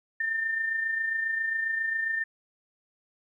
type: tone with amplitude modulation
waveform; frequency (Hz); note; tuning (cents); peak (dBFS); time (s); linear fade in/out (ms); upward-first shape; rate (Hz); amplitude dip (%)
sine; 1800; A6; +39; -24; 0.2-2.24; 5; sine; 27.4; 45
effects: 11-bit